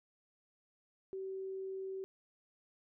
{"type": "tone", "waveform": "sine", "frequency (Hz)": 382.8, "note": "G4", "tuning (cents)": -41, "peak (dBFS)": -39, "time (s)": [1.13, 2.04], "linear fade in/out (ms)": 0, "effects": []}